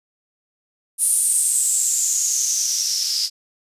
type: noise with band-pass filter sweep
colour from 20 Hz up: blue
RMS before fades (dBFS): -20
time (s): 0.98-3.3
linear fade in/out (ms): 50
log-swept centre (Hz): 9700 to 4900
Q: 7.8
effects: resampled to 32000 Hz